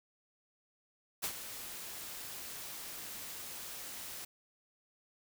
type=noise with ADSR envelope; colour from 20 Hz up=white; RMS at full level=-35 dBFS; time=1.22-4.25 s; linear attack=19 ms; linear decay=80 ms; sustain=-10 dB; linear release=5 ms; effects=none